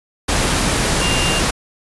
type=tone in noise; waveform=sine; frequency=2794 Hz; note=F7; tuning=in tune; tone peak=-21 dBFS; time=1.01-1.4 s; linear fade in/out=10 ms; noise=pink; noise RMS=-17 dBFS; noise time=0.28-1.51 s; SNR=-7 dB; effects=resampled to 24000 Hz